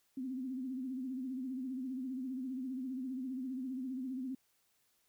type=tone with vibrato; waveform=sine; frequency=258.6 Hz; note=C4; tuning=20 cents flat; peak=-37 dBFS; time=0.17-4.35 s; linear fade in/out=5 ms; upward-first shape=sine; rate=15 Hz; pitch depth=76 cents each way; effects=white hiss -75 dBFS RMS until 5.08 s